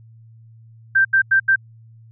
sine tone bursts at uneven times, 1569 Hz, G6, 1 cent sharp, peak -11 dBFS, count 4, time 0.95-1.05 / 1.13-1.22 / 1.31-1.4 / 1.48-1.56 s, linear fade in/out 10 ms, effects added 113 Hz sine -43 dBFS peak until 2.11 s

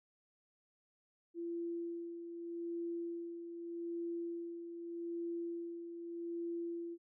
sine tone with tremolo, 340 Hz, F4, 46 cents flat, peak -37 dBFS, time 1.34-6.98 s, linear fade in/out 50 ms, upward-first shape sine, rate 0.82 Hz, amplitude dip 55%, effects none

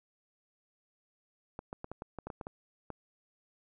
clicks, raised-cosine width 1 ms, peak -26 dBFS, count 11, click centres 1.591 / 1.729 / 1.844 / 1.916 / 2.021 / 2.187 / 2.27 / 2.302 / 2.412 / 2.469 / 2.903 s, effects none

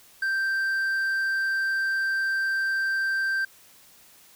sine tone with hard clipping, 1568 Hz, G6, in tune, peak -24 dBFS, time 0.22-3.45 s, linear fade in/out 5 ms, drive 3 dB, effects white hiss -54 dBFS RMS until 4.35 s

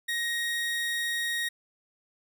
30% pulse tone, 1878 Hz, A#6, 12 cents sharp, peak -25 dBFS, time 0.08-1.49 s, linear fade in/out 10 ms, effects none

